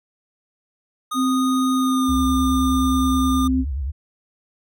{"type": "tone with pitch glide", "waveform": "square", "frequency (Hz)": [1238, 1204.8], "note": ["D#6", "D6"], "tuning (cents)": [-9, 44], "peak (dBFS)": -24, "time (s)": [1.11, 3.48], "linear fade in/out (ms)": 10, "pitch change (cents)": -47, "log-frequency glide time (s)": [1.74, 2.14]}
{"type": "tone", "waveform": "sine", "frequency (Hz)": 260, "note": "C4", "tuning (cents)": -11, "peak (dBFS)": -17, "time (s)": [1.14, 3.65], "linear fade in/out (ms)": 50}
{"type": "tone with vibrato", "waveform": "sine", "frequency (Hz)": 68.5, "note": "C#2", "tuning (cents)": -20, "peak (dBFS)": -22, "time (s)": [2.08, 3.92], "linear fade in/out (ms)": 20, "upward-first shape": "sine", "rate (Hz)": 9.5, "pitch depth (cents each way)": 160}
{"effects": []}